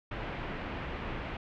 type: low-pass noise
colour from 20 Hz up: pink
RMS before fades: -38 dBFS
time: 0.11-1.37 s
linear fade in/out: 5 ms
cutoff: 2800 Hz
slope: 24 dB/octave
effects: none